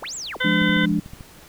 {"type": "linear two-way sweep", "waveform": "sine", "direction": "up then down", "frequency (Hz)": [164.81, 7870, 164.81], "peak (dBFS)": -29, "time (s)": [0.02, 0.37], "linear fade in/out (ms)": 5, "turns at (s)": 0.15}
{"type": "harmonic tone", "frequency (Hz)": 508, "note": "B4", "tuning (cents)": 49, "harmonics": [1, 2, 3, 4, 6, 7], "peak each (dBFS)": [-30, -32, -23, -25, -30, -29], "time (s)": [0.4, 0.86], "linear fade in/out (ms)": 10}
{"type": "chord", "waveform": "sine", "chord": "D diminished", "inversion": "first", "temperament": "equal with one note detuned", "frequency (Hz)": [173.31, 207.7, 293.7], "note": ["F3", "Ab3", "D4"], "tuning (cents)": [-13, 0, 0], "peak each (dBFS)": [-22, -22, -23], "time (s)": [0.44, 1], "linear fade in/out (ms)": 10}
{"type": "click train", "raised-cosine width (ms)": 5, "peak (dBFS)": -25, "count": 9, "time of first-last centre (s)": [0.62, 1.208], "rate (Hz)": 13.6}
{"effects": ["pink hiss -47 dBFS RMS until 1.48 s"]}